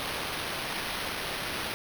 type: noise with sample-and-hold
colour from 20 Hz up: violet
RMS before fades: -34 dBFS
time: 0-1.74 s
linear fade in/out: 0 ms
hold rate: 7350 Hz
effects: none